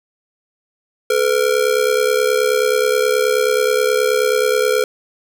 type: ring-modulated tone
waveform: square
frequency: 466.2 Hz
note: A#4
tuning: in tune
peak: -11 dBFS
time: 1.1-4.84 s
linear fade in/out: 2 ms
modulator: 34.7 Hz
effects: none